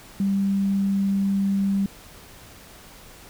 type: tone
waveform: sine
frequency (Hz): 196.8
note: G3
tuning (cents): +7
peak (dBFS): -19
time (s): 0.2-1.86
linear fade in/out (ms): 2
effects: pink hiss -46 dBFS RMS until 3.29 s